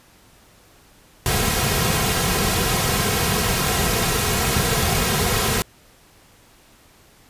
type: noise with comb filter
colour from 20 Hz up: pink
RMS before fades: -20 dBFS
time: 1.26-5.62 s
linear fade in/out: 0 ms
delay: 3.4 ms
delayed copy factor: -0.6
effects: pink hiss -52 dBFS RMS until 7.29 s + resampled to 32000 Hz